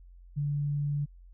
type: tone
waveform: sine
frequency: 144.8 Hz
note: D3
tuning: 24 cents flat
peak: -27 dBFS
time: 0.36-1.06 s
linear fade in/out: 20 ms
effects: added 44 Hz sine -49 dBFS peak until 1.33 s